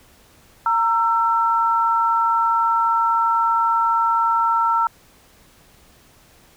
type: tone pair together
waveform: sine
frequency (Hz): 923 / 1338.1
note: A#5 / E6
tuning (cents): -17 / +26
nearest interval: tritone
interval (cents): 643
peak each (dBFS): -18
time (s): 0.66-4.87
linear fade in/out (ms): 2
effects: pink hiss -52 dBFS RMS until 6.56 s